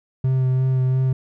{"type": "tone with vibrato", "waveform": "triangle", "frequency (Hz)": 130, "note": "C3", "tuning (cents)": -11, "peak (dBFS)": -14, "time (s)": [0.24, 1.13], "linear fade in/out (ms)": 5, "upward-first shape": "sine", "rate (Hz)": 2.9, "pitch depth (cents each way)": 16, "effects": []}